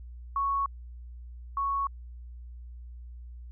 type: tone pair in turn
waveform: sine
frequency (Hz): 1108.7 / 1108.7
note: C#6 / C#6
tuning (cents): 0 / 0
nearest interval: unison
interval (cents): 0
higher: neither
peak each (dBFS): -25 / -26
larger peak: first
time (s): 0.36-0.66 / 1.57-1.87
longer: neither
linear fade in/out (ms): 2
effects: added 60 Hz sine -41 dBFS peak until 3.51 s